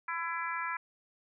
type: harmonic tone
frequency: 334.9 Hz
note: E4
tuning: 27 cents sharp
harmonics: 3 / 4 / 5 / 6 / 7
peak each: -37 / -38 / -39 / -42 / -42 dBFS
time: 0.08-0.77 s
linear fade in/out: 5 ms
effects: none